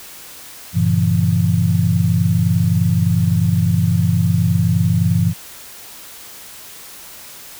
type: chord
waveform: sine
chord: G diminished seventh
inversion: none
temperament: just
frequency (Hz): 98 / 117.6 / 141.12 / 169.34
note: G2 / Bb2 / Db3 / Fb3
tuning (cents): 0 / +16 / +31 / +47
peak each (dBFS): -17 / -19 / -22 / -16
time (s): 0.73-5.34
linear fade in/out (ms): 50
effects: white hiss -37 dBFS RMS until 7.59 s